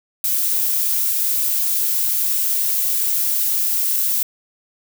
violet noise, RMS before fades -19 dBFS, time 0.24-4.23 s, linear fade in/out 2 ms, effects none

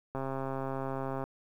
click train, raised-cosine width 1 ms, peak -22 dBFS, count 147, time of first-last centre 0.15-1.24 s, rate 134 Hz, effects 10-bit

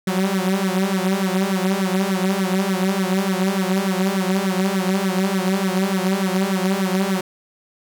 sawtooth tone with flanger, 190.3 Hz, F#3, 49 cents sharp, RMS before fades -20 dBFS, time 0.07-7.21 s, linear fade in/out 5 ms, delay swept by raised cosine 0.51 to 5.81 ms, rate 3.4 Hz, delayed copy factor +0.95, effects none

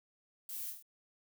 violet noise with echo, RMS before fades -44 dBFS, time 0.49-0.7 s, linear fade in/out 2 ms, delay 25 ms, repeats 5, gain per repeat -3 dB, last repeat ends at 0.825 s, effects none

